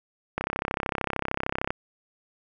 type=click train; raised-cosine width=0.5 ms; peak=-11 dBFS; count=45; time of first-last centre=0.38-1.705 s; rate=33.2 Hz; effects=none